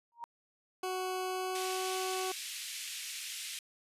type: tone with exponential growth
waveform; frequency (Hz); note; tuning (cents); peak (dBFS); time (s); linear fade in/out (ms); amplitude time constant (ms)
sine; 939; A#5; +12; -35; 0.12-0.24; 0; 24
type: tone with pitch glide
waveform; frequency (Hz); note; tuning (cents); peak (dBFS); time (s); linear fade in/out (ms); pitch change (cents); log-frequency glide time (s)
20% pulse; 371.4 to 374.4; F#4 to F#4; +7 to +20; -29; 0.83-2.32; 5; +13; 1.27-1.93
type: band-pass noise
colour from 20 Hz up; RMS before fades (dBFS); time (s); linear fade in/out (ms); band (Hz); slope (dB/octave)
pink; -42; 1.55-3.59; 2; 2300 to 12000; 24
effects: resampled to 32000 Hz